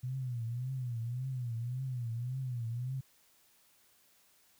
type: tone with vibrato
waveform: sine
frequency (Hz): 123.2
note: B2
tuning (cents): -4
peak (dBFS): -34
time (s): 0.03-3.01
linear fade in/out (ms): 10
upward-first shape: triangle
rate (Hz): 1.8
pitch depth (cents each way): 150
effects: white hiss -67 dBFS RMS until 4.59 s